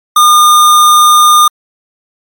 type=tone; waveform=square; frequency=1213 Hz; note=D#6; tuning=44 cents flat; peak=-3 dBFS; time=0.16-1.48 s; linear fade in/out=5 ms; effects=MP3 96 kbps